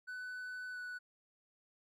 triangle tone with pitch glide, 1498 to 1481.6 Hz, F#6 to F#6, +21 to +2 cents, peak -40 dBFS, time 0.07-0.99 s, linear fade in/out 20 ms, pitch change -19 cents, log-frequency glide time 0.72-0.78 s, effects none

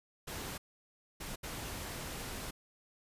pink noise bursts at uneven times, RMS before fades -42 dBFS, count 3, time 0.27-0.58 / 1.2-1.36 / 1.43-2.51 s, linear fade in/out 10 ms, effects resampled to 32000 Hz

